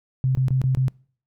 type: tone bursts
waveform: sine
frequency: 130.81 Hz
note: C3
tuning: in tune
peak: -17 dBFS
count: 5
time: 0.24-0.882 s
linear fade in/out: 0 ms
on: 110 ms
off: 23 ms
effects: noise-tail reverb RT60 0.5 s tail -26 dB re dry